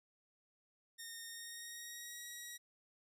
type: tone with pitch glide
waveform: 10% pulse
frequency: 1840 to 1910.4 Hz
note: A#6 to A#6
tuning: -23 to +42 cents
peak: -38 dBFS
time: 0.98-2.58 s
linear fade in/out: 20 ms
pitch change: +65 cents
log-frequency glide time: 1.27-2.24 s
effects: none